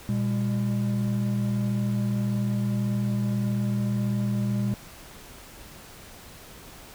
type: tone pair together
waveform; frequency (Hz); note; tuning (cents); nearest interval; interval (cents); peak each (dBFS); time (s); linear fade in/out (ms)
triangle; 119.81 / 201.5; A#2 / G3; +48 / +48; major sixth; 900; -24; 0.09-4.74; 0
effects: pink hiss -46 dBFS RMS until 6.94 s